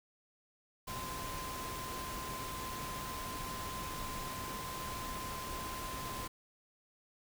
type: tone in noise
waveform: sine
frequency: 1035 Hz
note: C6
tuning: 19 cents flat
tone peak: -43 dBFS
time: 0.87-6.28 s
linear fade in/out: 10 ms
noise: pink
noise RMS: -43 dBFS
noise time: 0.87-6.28 s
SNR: -3 dB
effects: none